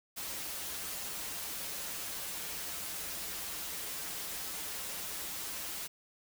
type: noise with comb filter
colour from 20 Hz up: white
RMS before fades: -40 dBFS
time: 0.16-5.88 s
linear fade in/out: 20 ms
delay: 8.1 ms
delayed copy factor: -0.65
effects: none

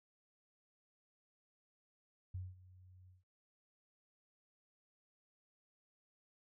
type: tone with ADSR envelope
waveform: sine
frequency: 92 Hz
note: F#2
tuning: 9 cents flat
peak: -39 dBFS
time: 2.34-3.24 s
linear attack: 8 ms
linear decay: 200 ms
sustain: -19 dB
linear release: 160 ms
effects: none

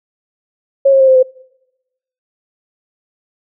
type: tone with pitch steps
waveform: sine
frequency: 547 / 538.5 / 530.2 / 522 / 513.9 Hz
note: C#5 / C5 / C5 / C5 / C5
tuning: -23 / +50 / +23 / -4 / -31 cents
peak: -5 dBFS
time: 0.85-1.23 s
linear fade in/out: 10 ms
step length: 76 ms
effects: noise-tail reverb RT60 1.0 s tail -26 dB re dry

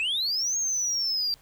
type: linear two-way sweep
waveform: sine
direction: up then down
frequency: 2489 to 6540 to 4664 Hz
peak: -22 dBFS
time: 0-1.34 s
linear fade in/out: 0 ms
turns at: 0.57 s
effects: tanh soft clip ceiling -23 dBFS + pink hiss -58 dBFS RMS until 1.41 s

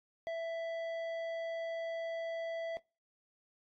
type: tone with tanh clipping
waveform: triangle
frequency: 662 Hz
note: E5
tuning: 7 cents sharp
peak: -37 dBFS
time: 0.27-2.77 s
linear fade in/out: 0 ms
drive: 14 dB
effects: noise-tail reverb RT60 0.3 s tail -24 dB re dry + AAC 64 kbps

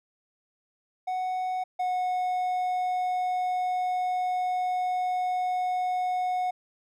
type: tone pair in turn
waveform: triangle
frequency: 740 / 731.1 Hz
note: F#5 / F#5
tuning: 0 / -21 cents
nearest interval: unison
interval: 21 cents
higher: first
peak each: -25 / -23 dBFS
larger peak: second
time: 1.07-1.64 / 1.79-6.51 s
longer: second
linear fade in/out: 10 ms
effects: none

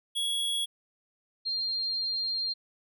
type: tone pair in turn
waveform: square / sine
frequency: 3341 / 4197 Hz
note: G#7 / C8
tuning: +10 / +5 cents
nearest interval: major third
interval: 395 cents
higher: second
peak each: -28 dBFS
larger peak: neither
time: 0.15-0.66 / 1.45-2.54 s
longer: second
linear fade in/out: 20 ms
effects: none

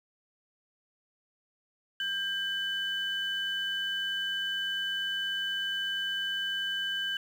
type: tone pair together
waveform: sine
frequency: 1589.2 / 3000 Hz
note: G6 / F#7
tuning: +23 / +23 cents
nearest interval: major seventh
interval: 1100 cents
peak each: -32 / -31 dBFS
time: 2-7.17 s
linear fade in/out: 2 ms
effects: tanh soft clip ceiling -23 dBFS + 9-bit

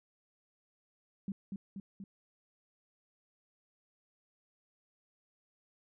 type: tone with echo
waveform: sine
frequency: 196 Hz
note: G3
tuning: in tune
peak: -34 dBFS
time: 1.28-1.32 s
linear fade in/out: 2 ms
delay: 240 ms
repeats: 3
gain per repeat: -3 dB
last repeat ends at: 2.04 s
effects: none

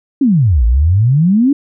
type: exponential two-way sweep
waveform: sine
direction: down then up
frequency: 294.5 to 53.9 to 294.5 Hz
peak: -7 dBFS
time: 0.21-1.53 s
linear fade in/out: 5 ms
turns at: 0.65 s
effects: none

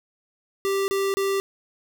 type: tone bursts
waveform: square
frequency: 392 Hz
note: G4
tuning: in tune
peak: -22 dBFS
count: 3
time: 0.65-1.4 s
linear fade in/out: 0 ms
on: 230 ms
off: 30 ms
effects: none

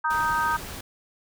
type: harmonic tone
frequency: 311.9 Hz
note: D#4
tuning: 4 cents sharp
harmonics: 3 / 4 / 5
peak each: -25 / -26 / -27 dBFS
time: 0.04-0.57 s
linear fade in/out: 10 ms
type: noise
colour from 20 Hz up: pink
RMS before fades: -37 dBFS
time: 0.1-0.81 s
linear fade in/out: 5 ms
effects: none

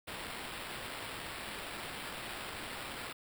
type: noise with sample-and-hold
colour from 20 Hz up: blue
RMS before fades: -43 dBFS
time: 0.07-3.13 s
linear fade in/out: 10 ms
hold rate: 6300 Hz
effects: none

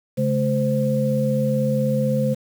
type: tone cluster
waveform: sine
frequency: 138.4 / 214.3 / 518 Hz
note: C#3 / A3 / C5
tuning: -2 / -45 / -17 cents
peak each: -22 dBFS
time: 0.17-2.35 s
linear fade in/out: 20 ms
effects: 7-bit

